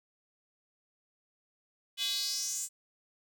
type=tone with high-pass filter sweep; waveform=square; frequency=228.8 Hz; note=A#3; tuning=32 cents flat; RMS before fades=-34 dBFS; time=1.97-2.69 s; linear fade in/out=50 ms; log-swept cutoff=3200 to 7900 Hz; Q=4.7; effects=none